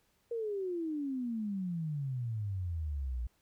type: exponential sweep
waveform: sine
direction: down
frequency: 476.6 to 57.3 Hz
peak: -33 dBFS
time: 0.31-3.27 s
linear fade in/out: 5 ms
effects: pink hiss -73 dBFS RMS until 3.41 s